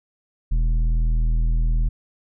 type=tone with tanh clipping; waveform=triangle; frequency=40.43 Hz; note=E1; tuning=33 cents flat; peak=-18 dBFS; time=0.51-1.89 s; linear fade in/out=10 ms; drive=13 dB; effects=none